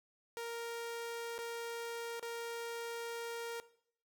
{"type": "tone with dropouts", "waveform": "sawtooth", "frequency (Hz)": 466.2, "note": "A#4", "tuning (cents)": 0, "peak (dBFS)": -36, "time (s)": [0.37, 3.6], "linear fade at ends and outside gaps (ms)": 0, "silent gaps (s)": [[1.381, 1.388], [2.196, 2.227]], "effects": ["noise-tail reverb RT60 0.6 s tail -17 dB re dry"]}